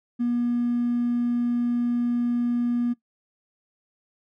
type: tone with hard clipping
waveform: triangle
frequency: 240.3 Hz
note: B3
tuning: 47 cents flat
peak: -21 dBFS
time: 0.19-2.94 s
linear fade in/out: 20 ms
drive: 3 dB
effects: noise-tail reverb RT60 0.1 s tail -17 dB re dry

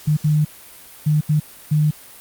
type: tone bursts at uneven times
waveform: sine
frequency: 151.5 Hz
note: D#3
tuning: 46 cents flat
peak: -13 dBFS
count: 5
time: 0.07-0.17 / 0.24-0.45 / 1.06-1.21 / 1.29-1.4 / 1.71-1.91 s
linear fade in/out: 10 ms
effects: white hiss -42 dBFS RMS until 2.2 s + Opus 48 kbps

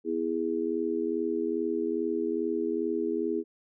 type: harmonic tone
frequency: 82.41 Hz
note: E2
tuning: in tune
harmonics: 3 / 4 / 5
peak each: -34 / -30 / -30 dBFS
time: 0.04-3.44 s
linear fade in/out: 50 ms
effects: none

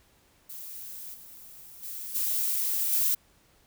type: noise with level steps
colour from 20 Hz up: violet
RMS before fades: -41 / -48 / -38 / -28 / -25 dBFS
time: 0.49-3.15 s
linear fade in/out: 10 ms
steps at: 1.13 / 1.82 / 2.14 / 2.91 s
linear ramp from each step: 20 ms
effects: pink hiss -63 dBFS RMS until 3.66 s

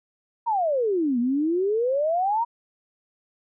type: exponential two-way sweep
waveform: sine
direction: down then up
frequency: 963 to 233.1 to 963 Hz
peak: -20 dBFS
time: 0.46-2.45 s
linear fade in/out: 20 ms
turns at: 1.19 s
effects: none

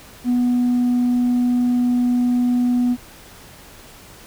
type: tone with tanh clipping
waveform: triangle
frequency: 245.5 Hz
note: B3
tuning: 10 cents flat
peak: -15 dBFS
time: 0.24-2.97 s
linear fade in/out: 50 ms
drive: 6 dB
effects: pink hiss -43 dBFS RMS until 4.26 s

